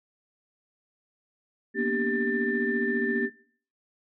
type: tone cluster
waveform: sine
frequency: 232.9 / 247.6 / 290.6 / 391.9 / 1782 Hz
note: A#3 / B3 / D4 / G4 / A6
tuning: -1 / +5 / -18 / 0 / +22 cents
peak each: -30 / -31 / -34 / -29 / -29 dBFS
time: 1.74-3.3 s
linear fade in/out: 50 ms
effects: noise-tail reverb RT60 0.5 s tail -21 dB re dry + tanh soft clip ceiling -13 dBFS